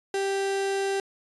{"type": "tone", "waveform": "35% pulse", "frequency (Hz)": 392, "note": "G4", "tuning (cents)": 0, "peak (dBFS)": -23, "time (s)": [0.14, 1], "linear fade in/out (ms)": 2, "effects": ["resampled to 24000 Hz"]}